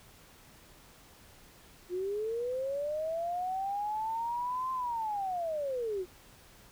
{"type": "linear two-way sweep", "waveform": "sine", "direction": "up then down", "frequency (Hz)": [349.2, 1046.5, 349.2], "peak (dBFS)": -31, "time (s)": [1.89, 6.06], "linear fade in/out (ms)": 50, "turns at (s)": 4.72, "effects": ["pink hiss -57 dBFS RMS until 6.71 s"]}